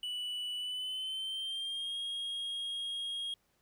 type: tone with pitch glide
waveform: triangle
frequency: 2960 to 3265 Hz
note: F#7 to G#7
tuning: 0 to -30 cents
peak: -34 dBFS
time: 0.03-3.34 s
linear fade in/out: 2 ms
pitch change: +170 cents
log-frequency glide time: 0.57-1.98 s
effects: pink hiss -74 dBFS RMS until 3.61 s